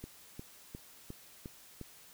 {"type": "click train", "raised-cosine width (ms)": 3, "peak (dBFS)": -30, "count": 6, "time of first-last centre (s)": [0.04, 1.813], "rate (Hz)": 2.82, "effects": ["white hiss -57 dBFS RMS until 2.13 s"]}